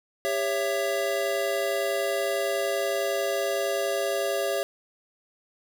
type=chord; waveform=square; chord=C# diminished; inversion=second; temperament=just; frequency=399.1 / 554.4 / 665.2 Hz; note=G4 / C#5 / E5; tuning=+31 / 0 / +16 cents; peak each=-31 / -29 / -30 dBFS; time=0.25-4.63 s; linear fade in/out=0 ms; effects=none

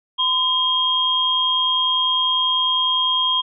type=tone pair together; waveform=sine; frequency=1019 / 3235 Hz; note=C6 / G#7; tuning=-46 / -46 cents; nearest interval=octave + minor sixth; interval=2000 cents; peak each=-22 / -17 dBFS; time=0.18-3.42 s; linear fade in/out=20 ms; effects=none

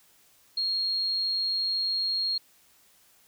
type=tone; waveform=sine; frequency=4262 Hz; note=C8; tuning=31 cents sharp; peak=-25 dBFS; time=0.57-2.38 s; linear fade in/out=5 ms; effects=white hiss -61 dBFS RMS until 3.27 s

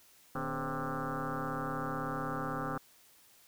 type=tone with frequency modulation; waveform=sine; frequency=518 Hz; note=C5; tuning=17 cents flat; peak=-33 dBFS; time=0.35-2.78 s; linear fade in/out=5 ms; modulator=134 Hz; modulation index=6.8; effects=white hiss -62 dBFS RMS until 3.47 s

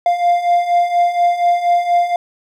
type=beating tone pair; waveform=triangle; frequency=696 / 700.2 Hz; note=F5 / F5; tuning=-6 / +4 cents; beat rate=4.2 Hz; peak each=-16 / -11 dBFS; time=0.06-2.16 s; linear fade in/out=2 ms; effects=none

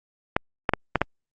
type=clicks; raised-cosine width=0.5 ms; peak=-4 dBFS; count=5; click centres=0.365 / 0.692 / 0.736 / 0.957 / 1.016 s; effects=Opus 48 kbps

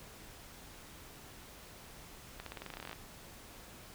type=accelerating click train; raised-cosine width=0.3 ms; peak=-27 dBFS; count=16; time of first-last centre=2.4-2.93 s; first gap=63 ms; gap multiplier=0.91; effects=pink hiss -53 dBFS RMS until 3.94 s

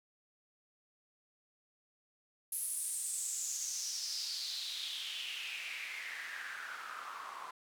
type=noise with band-pass filter sweep; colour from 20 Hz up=white; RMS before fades=-41 dBFS; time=2.52-7.51 s; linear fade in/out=5 ms; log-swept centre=11000 to 1000 Hz; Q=5.2; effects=none

